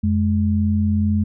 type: tone pair together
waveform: sine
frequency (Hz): 88.6 / 210.7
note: F2 / G#3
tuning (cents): +25 / +25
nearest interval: octave + minor third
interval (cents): 1500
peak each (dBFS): -18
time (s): 0.03-1.24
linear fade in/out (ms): 10
effects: none